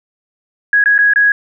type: tone with dropouts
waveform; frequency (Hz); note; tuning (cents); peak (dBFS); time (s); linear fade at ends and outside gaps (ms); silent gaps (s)
sine; 1661.2; G#6; 0; -7; 0.73-1.32; 2; 0.84-0.858 / 0.98-0.988 / 1.136-1.159
effects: none